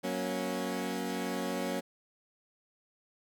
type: chord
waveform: 20% pulse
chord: F# major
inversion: none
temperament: equal with one note detuned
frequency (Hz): 185 / 235.2 / 277.2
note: F#3 / A#3 / C#4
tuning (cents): 0 / +16 / 0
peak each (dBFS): -32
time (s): 0.03-1.81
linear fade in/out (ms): 20
effects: none